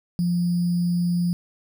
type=tone with sample-and-hold; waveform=sine; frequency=174.61 Hz; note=F3; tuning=in tune; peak=-19 dBFS; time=0.19-1.33 s; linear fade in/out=0 ms; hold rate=4900 Hz; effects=none